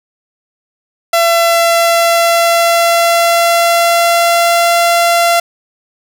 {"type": "tone with pitch glide", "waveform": "sawtooth", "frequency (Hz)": [675, 684.8], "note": ["E5", "F5"], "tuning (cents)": [41, -34], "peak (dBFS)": -4, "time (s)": [1.13, 5.4], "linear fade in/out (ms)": 5, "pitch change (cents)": 25, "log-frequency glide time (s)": [1.45, 4.77], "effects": []}